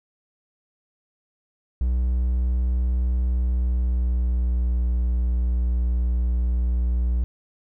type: tone with pitch glide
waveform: triangle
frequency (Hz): 61.74 to 60.4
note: B1 to B1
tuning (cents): 0 to -38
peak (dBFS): -17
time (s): 1.81-7.24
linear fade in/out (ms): 0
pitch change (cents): -38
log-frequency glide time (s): 3.25-4.93
effects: none